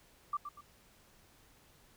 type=tone with echo; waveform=sine; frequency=1174.7 Hz; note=D6; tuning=in tune; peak=-31 dBFS; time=0.33-0.37 s; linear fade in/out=5 ms; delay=120 ms; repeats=2; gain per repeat=-9 dB; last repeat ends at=0.61 s; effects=pink hiss -64 dBFS RMS until 1.96 s